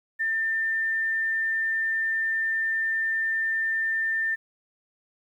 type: tone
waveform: sine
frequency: 1795 Hz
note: A6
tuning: 34 cents sharp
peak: -23 dBFS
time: 0.19-4.36 s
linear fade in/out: 20 ms
effects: 10-bit